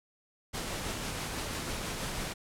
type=noise with tremolo; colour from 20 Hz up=pink; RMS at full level=-35 dBFS; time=0.53-2.34 s; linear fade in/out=20 ms; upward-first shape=triangle; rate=6.1 Hz; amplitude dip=25%; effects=low-pass 11000 Hz 12 dB/octave